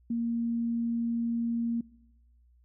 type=tone; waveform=sine; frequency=233.1 Hz; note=A#3; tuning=in tune; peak=-27 dBFS; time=0.1-1.81 s; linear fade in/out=5 ms; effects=noise-tail reverb RT60 1.0 s tail -23 dB re dry + added 60 Hz sine -59 dBFS peak until 2.64 s